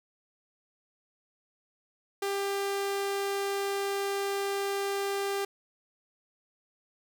sawtooth tone, 397.1 Hz, G4, 22 cents sharp, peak -25 dBFS, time 2.22-5.45 s, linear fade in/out 5 ms, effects none

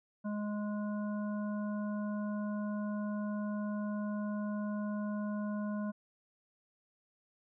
harmonic tone, 208.4 Hz, G#3, 6 cents sharp, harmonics 1 / 3 / 5 / 7, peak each -34 / -44 / -48 / -51 dBFS, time 0.24-5.92 s, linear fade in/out 20 ms, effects none

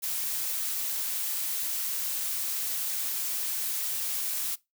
blue noise, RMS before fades -31 dBFS, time 0.02-4.56 s, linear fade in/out 20 ms, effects noise-tail reverb RT60 0.2 s tail -21 dB re dry

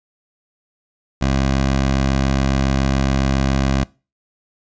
15% pulse tone, 67.2 Hz, C2, 47 cents sharp, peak -9 dBFS, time 1.21-3.84 s, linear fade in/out 10 ms, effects noise-tail reverb RT60 0.3 s tail -22 dB re dry + resampled to 16000 Hz

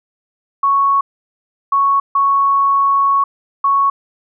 sine tone bursts at uneven times, 1108.7 Hz, C#6, in tune, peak -10 dBFS, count 4, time 0.63-1.01 / 1.72-2 / 2.15-3.24 / 3.64-3.9 s, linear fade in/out 5 ms, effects none

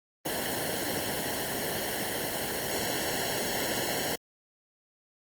pink noise with comb filter, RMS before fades -31 dBFS, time 0.25-4.16 s, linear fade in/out 10 ms, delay 0.82 ms, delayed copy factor -0.9, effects high-pass 60 Hz 12 dB/octave + Opus 32 kbps

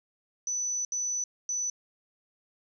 sine tone bursts at uneven times, 5980 Hz, F#8, 17 cents sharp, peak -28 dBFS, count 3, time 0.47-0.85 / 0.92-1.24 / 1.49-1.7 s, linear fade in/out 2 ms, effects none

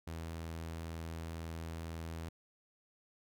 sawtooth tone, 82 Hz, E2, 9 cents flat, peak -37 dBFS, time 0.07-2.29 s, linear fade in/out 5 ms, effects none

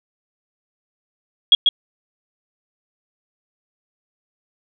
sine tone with echo, 3310 Hz, G#7, 6 cents flat, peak -6 dBFS, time 1.52-1.55 s, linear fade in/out 2 ms, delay 140 ms, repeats 1, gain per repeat -4 dB, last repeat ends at 1.69 s, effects none

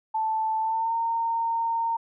sine tone with pitch glide, 880 to 917.9 Hz, A5 to A#5, 0 to -27 cents, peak -23 dBFS, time 0.14-1.97 s, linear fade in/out 10 ms, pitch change +73 cents, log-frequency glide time 0.6-0.95 s, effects none

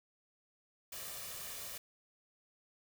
white noise with comb filter, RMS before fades -45 dBFS, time 0.92-1.78 s, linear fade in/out 5 ms, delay 1.7 ms, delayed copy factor +0.5, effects none

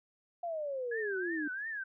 sine exponential sweep, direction down, 706 to 291.4 Hz, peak -34 dBFS, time 0.43-1.48 s, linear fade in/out 5 ms
sine tone with vibrato, 1652 Hz, G#6, 10 cents flat, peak -36 dBFS, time 0.91-1.84 s, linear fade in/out 10 ms, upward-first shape triangle, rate 2.9 Hz, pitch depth 200 cents each way
effects none

